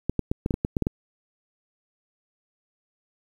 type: clicks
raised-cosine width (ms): 3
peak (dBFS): -10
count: 10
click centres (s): 0.096 / 0.193 / 0.315 / 0.461 / 0.508 / 0.541 / 0.649 / 0.768 / 0.823 / 0.869
effects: 8-bit